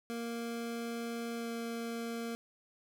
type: tone with pitch glide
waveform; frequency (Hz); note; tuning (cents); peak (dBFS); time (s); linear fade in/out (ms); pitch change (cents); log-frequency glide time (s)
25% pulse; 233.1 to 231.8; A#3 to A#3; 0 to -10; -33; 0.1-2.35; 0; -10; 1.36-1.49
effects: none